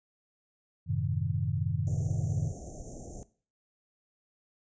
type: chord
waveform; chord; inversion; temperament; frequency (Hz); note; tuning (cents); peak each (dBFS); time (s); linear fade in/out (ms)
sine; F# diminished seventh; none; equal with one note detuned; 92.5 / 108.36 / 130.81 / 155.56; F#2 / A2 / C3 / Eb3; 0 / -26 / 0 / 0; -33; 0.86-2.53; 50
type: band-stop noise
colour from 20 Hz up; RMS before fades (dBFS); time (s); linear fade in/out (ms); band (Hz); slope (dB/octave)
pink; -43; 1.87-3.23; 0; 750 to 6000; 96
effects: noise-tail reverb RT60 0.4 s tail -17 dB re dry + resampled to 16000 Hz